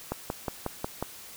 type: click train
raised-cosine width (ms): 1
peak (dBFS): -15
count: 6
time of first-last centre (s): 0.12-1.026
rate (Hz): 5.52
effects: white hiss -46 dBFS RMS until 1.36 s